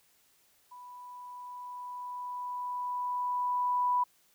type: tone with level ramp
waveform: sine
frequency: 987.8 Hz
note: B5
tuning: in tune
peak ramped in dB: -46 to -24 dBFS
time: 0.71-4.04 s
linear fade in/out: 10 ms
effects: white hiss -67 dBFS RMS until 4.34 s